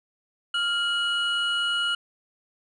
triangle tone pair together, 1396.9 / 2916 Hz, F6 / F#7, 0 / -26 cents, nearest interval octave + minor second, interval 1274 cents, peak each -24 dBFS, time 0.54-1.95 s, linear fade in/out 5 ms, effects resampled to 24000 Hz

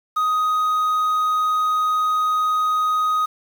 triangle tone with quantisation, 1251 Hz, D#6, 9 cents sharp, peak -15 dBFS, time 0.16-3.26 s, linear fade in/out 10 ms, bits 7, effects none

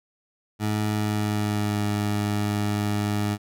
20% pulse tone with pitch glide, 106.1 to 103.74 Hz, G#2 to G#2, +38 to -1 cents, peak -18 dBFS, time 0.59-3.38 s, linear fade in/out 50 ms, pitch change -39 cents, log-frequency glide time 0.89-1.87 s, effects none

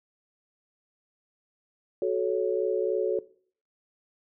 sine chord, F# minor, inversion none, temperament equal with one note detuned, 370 / 433.4 / 554.4 Hz, F#4 / A4 / C#5, 0 / -26 / 0 cents, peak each -27 / -28 / -30 dBFS, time 2.02-3.19 s, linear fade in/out 2 ms, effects noise-tail reverb RT60 0.5 s tail -19 dB re dry

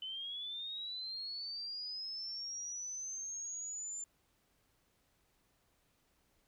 sine linear sweep, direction up, 3023 to 7210 Hz, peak -40 dBFS, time 0.02-4.04 s, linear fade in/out 2 ms, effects pink hiss -75 dBFS RMS until 6.47 s

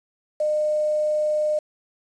sine tone with quantisation, 607 Hz, D#5, 43 cents flat, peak -19 dBFS, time 0.4-1.59 s, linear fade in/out 5 ms, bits 7, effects resampled to 22050 Hz

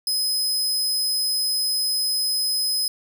sawtooth tone, 5060 Hz, D#8, 28 cents sharp, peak -18 dBFS, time 0.07-2.88 s, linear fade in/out 2 ms, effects none

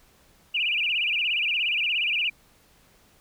sine tone with vibrato, 2637 Hz, E7, in tune, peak -22 dBFS, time 0.54-2.3 s, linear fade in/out 10 ms, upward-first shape sine, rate 17 Hz, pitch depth 200 cents each way, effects pink hiss -59 dBFS RMS until 3.2 s

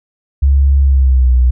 sine tone with pitch glide, 69 to 62.19 Hz, C#2 to B1, -7 to +13 cents, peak -6 dBFS, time 0.42-1.51 s, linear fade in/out 10 ms, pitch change -180 cents, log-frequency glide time 0.82-1.33 s, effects none

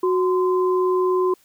sine tone pair together, 368.3 / 1032 Hz, F#4 / C6, -8 / -24 cents, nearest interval octave + tritone, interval 1784 cents, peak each -17 / -24 dBFS, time 0.03-1.34 s, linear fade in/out 5 ms, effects white hiss -58 dBFS RMS until 1.44 s

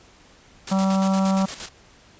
white noise with tremolo, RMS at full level -31 dBFS, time 0.67-1.69 s, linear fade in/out 5 ms, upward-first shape square, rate 8.6 Hz, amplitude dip 60%
harmonic tone, 192.1 Hz, G3, 35 cents flat, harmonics 1 / 3 / 4 / 5 / 6 / 7, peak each -18 / -28 / -30 / -32 / -34 / -35 dBFS, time 0.71-1.46 s, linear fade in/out 10 ms
effects pink hiss -52 dBFS RMS until 2.19 s + resampled to 16000 Hz

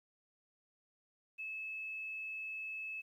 sine tone, 2600 Hz, E7, 24 cents flat, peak -40 dBFS, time 1.38-3.02 s, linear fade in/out 20 ms, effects 12-bit

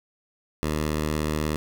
10% pulse tone, 76.6 Hz, D#2, 27 cents flat, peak -16 dBFS, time 0.63-1.56 s, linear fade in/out 0 ms, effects none

